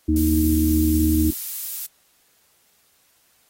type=harmonic tone; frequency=77.78 Hz; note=D#2; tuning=in tune; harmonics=1 / 3 / 4; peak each=-20 / -25 / -18 dBFS; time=0.08-1.31 s; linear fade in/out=10 ms
type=noise; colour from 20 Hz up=violet; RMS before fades=-28 dBFS; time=0.16-1.86 s; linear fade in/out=2 ms
effects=white hiss -61 dBFS RMS until 3.49 s + AAC 48 kbps